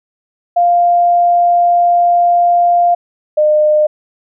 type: tone pair in turn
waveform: sine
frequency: 698.5 / 606.9 Hz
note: F5 / D#5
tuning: 0 / -43 cents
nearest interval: major second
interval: 243 cents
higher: first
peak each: -7 dBFS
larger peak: neither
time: 0.56-2.95 / 3.37-3.87 s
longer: first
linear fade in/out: 10 ms
effects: none